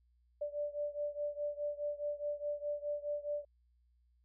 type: beating tone pair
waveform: sine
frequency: 585 / 589.8 Hz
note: D5 / D5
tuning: -7 / +7 cents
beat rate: 4.8 Hz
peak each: -38 / -40 dBFS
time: 0.41-3.45 s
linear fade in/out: 10 ms
effects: added 60 Hz sine -68 dBFS peak until 4.24 s